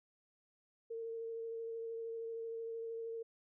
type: tone with vibrato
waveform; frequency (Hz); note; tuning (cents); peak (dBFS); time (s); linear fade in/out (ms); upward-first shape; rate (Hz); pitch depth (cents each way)
sine; 456.1; A#4; -38; -40; 0.9-3.23; 10; sine; 13; 14
effects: none